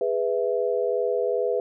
sine chord, E major, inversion first, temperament just, 412 / 494.4 / 659.3 Hz, G#4 / B4 / E5, -14 / +2 / 0 cents, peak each -26 / -24 / -29 dBFS, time 0.01-1.6 s, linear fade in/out 2 ms, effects none

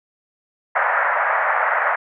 white band-pass noise, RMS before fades -19 dBFS, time 0.75-1.96 s, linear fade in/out 10 ms, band 570 to 1900 Hz, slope 48 dB/octave, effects none

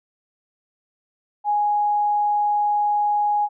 sine tone, 830 Hz, G#5, 1 cent flat, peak -17 dBFS, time 1.44-3.49 s, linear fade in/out 50 ms, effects none

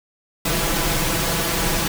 pink noise with comb filter, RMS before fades -21 dBFS, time 0.45-1.88 s, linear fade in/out 5 ms, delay 6 ms, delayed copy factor +0.75, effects none

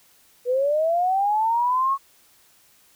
sine linear sweep, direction up, 481 to 1108.7 Hz, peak -18 dBFS, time 0.45-1.98 s, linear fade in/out 50 ms, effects white hiss -57 dBFS RMS until 2.95 s

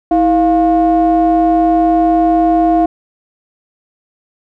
triangle ring-modulated tone, 188 Hz, F#3, 28 cents sharp, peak -3 dBFS, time 0.11-2.86 s, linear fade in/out 5 ms, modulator 512 Hz, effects none

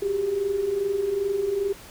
sine tone pair together, 377.6 / 400.1 Hz, F#4 / G4, +35 / +35 cents, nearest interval minor second, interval 100 cents, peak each -30 / -23 dBFS, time 0.02-1.73 s, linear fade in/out 5 ms, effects pink hiss -45 dBFS RMS until 1.9 s

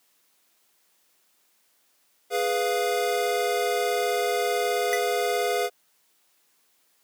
square chord, F diminished, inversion first, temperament equal, 415.3 / 493.9 / 698.5 Hz, Ab4 / Cb5 / F5, 0 / 0 / 0 cents, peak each -28 dBFS, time 2.3-5.7 s, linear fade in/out 50 ms
square tone with exponential decay, 2000 Hz, B6, 21 cents sharp, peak -21 dBFS, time 4.93-5.04 s, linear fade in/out 0 ms, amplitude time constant 23 ms
effects white hiss -66 dBFS RMS until 7.03 s + high-pass 200 Hz 12 dB/octave

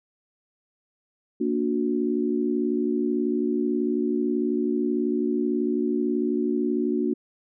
sine chord, Bb augmented, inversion none, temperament just, 233.1 / 291.4 / 364.2 Hz, Bb3 / D4 / F#4, 0 / -13 / -27 cents, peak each -26 dBFS, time 1.4-7.14 s, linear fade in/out 10 ms, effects none

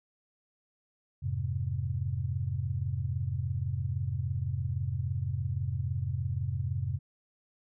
sine chord, F minor, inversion none, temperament just, 87.31 / 104.77 / 130.96 Hz, F2 / Ab2 / C3, 0 / +16 / +2 cents, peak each -34 / -34 / -33 dBFS, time 1.22-6.99 s, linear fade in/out 20 ms, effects none

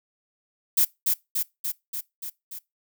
violet noise with echo, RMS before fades -19 dBFS, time 0.77-0.85 s, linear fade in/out 10 ms, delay 290 ms, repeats 6, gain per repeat -3 dB, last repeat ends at 2.59 s, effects noise-tail reverb RT60 0.2 s tail -22 dB re dry

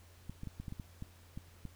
clicks, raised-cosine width 5 ms, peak -30 dBFS, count 10, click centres 0.296 / 0.434 / 0.473 / 0.6 / 0.682 / 0.724 / 0.798 / 1.024 / 1.375 / 1.653 s, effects added 87 Hz sine -58 dBFS peak until 1.75 s + pink hiss -63 dBFS RMS until 1.75 s

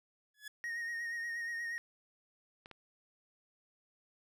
sawtooth tone with exponential growth, 1700 Hz, G#6, 40 cents sharp, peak -38 dBFS, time 0.34-0.48 s, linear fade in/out 5 ms, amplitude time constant 30 ms
triangle tone with vibrato, 1864.7 Hz, A#6, in tune, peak -35 dBFS, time 0.64-1.78 s, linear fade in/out 0 ms, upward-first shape sine, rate 8.4 Hz, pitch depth 28 cents each way
clicks, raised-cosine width 0.3 ms, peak -34 dBFS, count 2, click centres 2.659 / 2.713 s
effects none

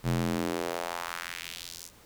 square tone with high-pass filter sweep, 42.79 Hz, F1, 35 cents flat, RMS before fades -33 dBFS, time 0.03-1.91 s, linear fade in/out 50 ms, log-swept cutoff 110 to 6900 Hz, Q 1.6, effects pink hiss -56 dBFS RMS until 2.05 s

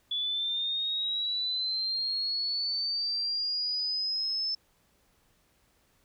sine linear sweep, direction up, 3425 to 5274 Hz, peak -28 dBFS, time 0.11-4.55 s, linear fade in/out 5 ms, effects pink hiss -68 dBFS RMS until 6.04 s

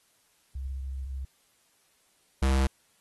sine / square tone pair in turn, 66.7 / 66.7 Hz, C2 / C2, +34 / +34 cents, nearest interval unison, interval 0 cents, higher neither, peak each -32 / -22 dBFS, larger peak second, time 0.55-1.25 / 2.42-2.67 s, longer first, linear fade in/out 5 ms, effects white hiss -67 dBFS RMS until 3 s + AAC 32 kbps

